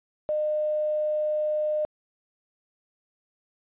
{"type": "tone with quantisation", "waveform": "sine", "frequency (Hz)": 608, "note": "D#5", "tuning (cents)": -40, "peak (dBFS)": -23, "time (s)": [0.29, 1.85], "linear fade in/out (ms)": 0, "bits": 8, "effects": ["resampled to 8000 Hz"]}